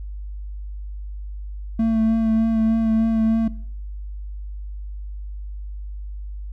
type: tone with vibrato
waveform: triangle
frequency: 223.6 Hz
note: A3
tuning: 28 cents sharp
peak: -14 dBFS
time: 1.79-3.48 s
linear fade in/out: 5 ms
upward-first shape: sine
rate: 3.3 Hz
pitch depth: 18 cents each way
effects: noise-tail reverb RT60 0.6 s tail -20 dB re dry + added 50 Hz sine -29 dBFS peak until 6.52 s